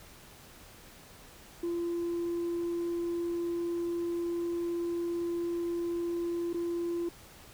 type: tone with dropouts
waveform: sine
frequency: 342.8 Hz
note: F4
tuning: 32 cents flat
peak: -28 dBFS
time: 1.63-7.09 s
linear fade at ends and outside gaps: 5 ms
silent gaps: 6.531-6.543 s
effects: tanh soft clip ceiling -28 dBFS + pink hiss -53 dBFS RMS until 7.53 s